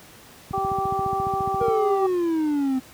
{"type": "click train", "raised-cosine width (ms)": 5, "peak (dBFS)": -18, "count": 18, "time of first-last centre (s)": [0.51, 1.682], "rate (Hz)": 14.5}
{"type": "harmonic tone", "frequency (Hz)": 389.2, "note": "G4", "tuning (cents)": -12, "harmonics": [1, 2, 3], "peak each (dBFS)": [-29, -24, -28], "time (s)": [0.53, 2.07], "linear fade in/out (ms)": 10}
{"type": "exponential sweep", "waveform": "triangle", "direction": "down", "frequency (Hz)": [474.5, 255.5], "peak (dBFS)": -18, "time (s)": [1.6, 2.8], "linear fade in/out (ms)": 20}
{"effects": ["pink hiss -47 dBFS RMS until 2.93 s", "high-pass 80 Hz 12 dB/octave"]}